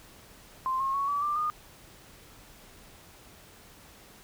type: tone with pitch steps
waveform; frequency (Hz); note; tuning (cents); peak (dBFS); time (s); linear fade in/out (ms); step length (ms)
sine; 1045 / 1078.1 / 1112.3 / 1147.5 / 1183.9 / 1221.4; C6 / C#6 / C#6 / D6 / D6 / D#6; -2 / -49 / +6 / -40 / +14 / -32; -26; 0.66-1.5; 0; 140
effects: pink hiss -53 dBFS RMS until 4.23 s